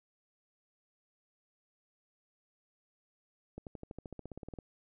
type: accelerating click train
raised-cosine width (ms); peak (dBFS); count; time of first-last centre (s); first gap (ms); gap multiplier
2; -30; 16; 3.58-4.587; 88; 0.96
effects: none